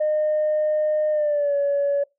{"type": "tone with pitch glide", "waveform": "sine", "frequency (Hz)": [611, 566.8], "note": ["D#5", "C#5"], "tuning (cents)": [-32, 38], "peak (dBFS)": -17, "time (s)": [0, 2.04], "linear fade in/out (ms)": 10, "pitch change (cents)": -130, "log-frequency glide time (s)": [1.11, 1.55], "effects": ["noise-tail reverb RT60 0.2 s tail -24 dB re dry", "tanh soft clip ceiling -15 dBFS"]}